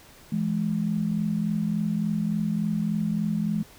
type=tone pair together; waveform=sine; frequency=167.23 / 210.7 Hz; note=E3 / G#3; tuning=+25 / +25 cents; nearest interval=major third; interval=400 cents; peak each=-27 / -25 dBFS; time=0.32-3.63 s; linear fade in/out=5 ms; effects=pink hiss -51 dBFS RMS until 3.78 s